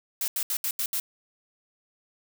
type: noise bursts at uneven times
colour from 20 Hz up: blue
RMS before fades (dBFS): -28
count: 6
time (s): 0.21-0.28 / 0.36-0.43 / 0.5-0.57 / 0.64-0.71 / 0.79-0.86 / 0.93-1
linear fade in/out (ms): 2
effects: none